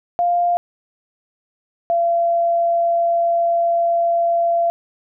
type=tone pair in turn; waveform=sine; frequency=699 / 681.9 Hz; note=F5 / F5; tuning=+1 / -42 cents; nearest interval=unison; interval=43 cents; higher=first; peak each=-14 dBFS; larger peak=neither; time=0.19-0.57 / 1.9-4.7 s; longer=second; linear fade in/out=0 ms; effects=none